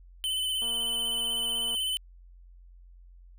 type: tone with vibrato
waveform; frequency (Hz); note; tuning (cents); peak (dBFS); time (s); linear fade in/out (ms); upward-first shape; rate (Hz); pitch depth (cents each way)
square; 3036; F#7; +44; -28; 0.24-1.97; 0; sine; 16; 29
type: click train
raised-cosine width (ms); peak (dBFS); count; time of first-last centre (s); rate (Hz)
1; -34; 264; 0.62-1.749; 233
effects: added 44 Hz sine -49 dBFS peak until 3.38 s